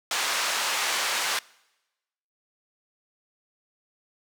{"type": "band-pass noise", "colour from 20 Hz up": "pink", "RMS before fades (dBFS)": -27, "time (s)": [0.11, 1.39], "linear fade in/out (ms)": 2, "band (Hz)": [1000, 8000], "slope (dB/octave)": 12, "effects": ["noise-tail reverb RT60 1.0 s tail -24 dB re dry"]}